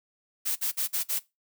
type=noise bursts; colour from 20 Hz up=blue; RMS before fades=-28 dBFS; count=5; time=0.45-1.196 s; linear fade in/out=20 ms; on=110 ms; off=49 ms; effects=noise-tail reverb RT60 0.2 s tail -19 dB re dry